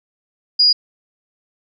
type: tone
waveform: sine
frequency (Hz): 4880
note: D#8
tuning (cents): -34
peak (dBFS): -9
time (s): 0.59-0.73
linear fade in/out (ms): 10
effects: none